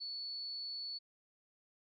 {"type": "tone", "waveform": "sine", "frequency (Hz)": 4435, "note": "C#8", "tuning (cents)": 0, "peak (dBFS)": -40, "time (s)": [0, 0.99], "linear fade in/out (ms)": 20, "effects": []}